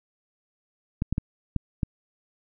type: clicks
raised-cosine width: 5 ms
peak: -12 dBFS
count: 5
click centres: 1.021 / 1.126 / 1.181 / 1.563 / 1.832 s
effects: none